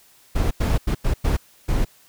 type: noise bursts at uneven times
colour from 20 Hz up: brown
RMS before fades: -19 dBFS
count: 6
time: 0.35-0.51 / 0.6-0.78 / 0.87-0.95 / 1.04-1.14 / 1.24-1.37 / 1.68-1.85 s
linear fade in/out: 10 ms
effects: white hiss -54 dBFS RMS until 2.08 s